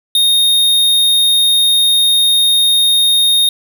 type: tone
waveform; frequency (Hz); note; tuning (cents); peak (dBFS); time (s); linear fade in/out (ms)
square; 3700; A#7; -14; -9; 0.15-3.49; 2
effects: none